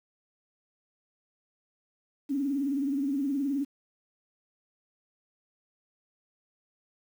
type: tone with vibrato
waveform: sine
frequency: 277.5 Hz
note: C#4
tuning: 2 cents sharp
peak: -26 dBFS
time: 2.29-3.65 s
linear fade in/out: 20 ms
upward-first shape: sine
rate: 19 Hz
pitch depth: 93 cents each way
effects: 9-bit